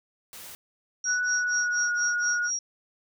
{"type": "noise", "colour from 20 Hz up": "white", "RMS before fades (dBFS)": -43, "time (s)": [0.33, 0.55], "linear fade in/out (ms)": 0}
{"type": "tone with tremolo", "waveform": "sine", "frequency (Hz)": 5660, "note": "F8", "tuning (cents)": 22, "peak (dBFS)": -25, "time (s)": [1.04, 2.59], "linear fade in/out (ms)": 2, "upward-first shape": "sine", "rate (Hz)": 4.2, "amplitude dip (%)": 100}
{"type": "tone with pitch glide", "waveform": "sine", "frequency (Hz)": [1478, 1443.4], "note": ["F#6", "F#6"], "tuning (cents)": [-2, -43], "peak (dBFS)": -24, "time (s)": [1.05, 2.51], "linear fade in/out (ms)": 50, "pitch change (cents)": -41, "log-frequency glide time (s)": [1.31, 1.93]}
{"effects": []}